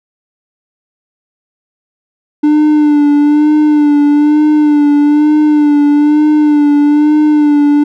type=tone with vibrato; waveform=triangle; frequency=296.8 Hz; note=D4; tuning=18 cents sharp; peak=-3 dBFS; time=2.43-7.84 s; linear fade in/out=10 ms; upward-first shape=sine; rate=1.1 Hz; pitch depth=37 cents each way; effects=none